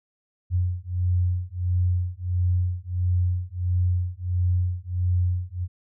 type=beating tone pair; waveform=sine; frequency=89 / 90.5 Hz; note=F2 / F#2; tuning=+33 / -38 cents; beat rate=1.5 Hz; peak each=-24 dBFS; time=0.5-5.68 s; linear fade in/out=50 ms; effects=none